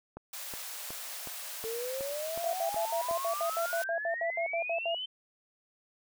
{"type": "click train", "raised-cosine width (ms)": 1, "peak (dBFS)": -28, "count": 9, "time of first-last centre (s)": [0.17, 3.111], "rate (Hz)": 2.72}
{"type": "high-pass noise", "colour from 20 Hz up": "white", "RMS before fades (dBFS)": -41, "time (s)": [0.33, 3.84], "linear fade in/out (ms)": 5, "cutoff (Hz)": 520, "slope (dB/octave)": 48}
{"type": "exponential sweep", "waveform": "sine", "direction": "up", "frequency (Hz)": [440, 3100], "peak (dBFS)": -34, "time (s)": [1.64, 5.06], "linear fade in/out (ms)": 10}
{"type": "tone bursts", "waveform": "sine", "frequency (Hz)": 672, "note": "E5", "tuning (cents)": 33, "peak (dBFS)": -29, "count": 16, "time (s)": [2.44, 4.947], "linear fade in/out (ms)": 2, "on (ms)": 92, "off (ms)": 69}
{"effects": []}